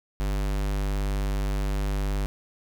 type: tone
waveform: square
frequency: 49.57 Hz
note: G1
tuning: 20 cents sharp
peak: -25 dBFS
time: 0.2-2.26 s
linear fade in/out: 0 ms
effects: none